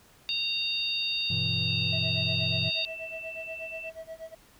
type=harmonic tone; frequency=922 Hz; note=A#5; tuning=19 cents flat; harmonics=3 / 4 / 5; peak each=-32 / -30 / -33 dBFS; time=0.29-2.85 s; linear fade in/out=0 ms
type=chord; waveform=triangle; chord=E minor; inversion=first; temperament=equal with one note detuned; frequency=98 / 122.83 / 164.81 Hz; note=G2 / B2 / E3; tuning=0 / -9 / 0 cents; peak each=-32 dBFS; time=1.3-2.7 s; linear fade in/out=5 ms
type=tone; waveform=sine; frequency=2668 Hz; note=E7; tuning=20 cents sharp; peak=-37 dBFS; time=1.67-3.9 s; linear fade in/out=10 ms
type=tone with tremolo; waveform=triangle; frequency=648 Hz; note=E5; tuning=30 cents flat; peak=-34 dBFS; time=1.92-4.35 s; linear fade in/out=10 ms; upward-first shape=sine; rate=8.3 Hz; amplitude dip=95%
effects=pink hiss -58 dBFS RMS until 4.59 s